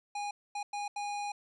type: tone bursts at uneven times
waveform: square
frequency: 820 Hz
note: G#5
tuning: 22 cents flat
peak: -35 dBFS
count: 4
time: 0.15-0.31 / 0.55-0.63 / 0.73-0.88 / 0.96-1.32 s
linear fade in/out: 5 ms
effects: resampled to 22050 Hz + 12-bit